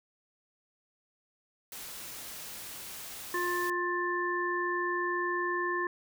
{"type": "noise", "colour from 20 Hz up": "white", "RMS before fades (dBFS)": -43, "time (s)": [1.72, 3.7], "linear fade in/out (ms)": 2}
{"type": "harmonic tone", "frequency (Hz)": 353.2, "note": "F4", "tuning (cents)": 20, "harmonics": [1, 3, 5], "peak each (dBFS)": [-33, -33, -33], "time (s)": [3.34, 5.87], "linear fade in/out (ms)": 2}
{"effects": []}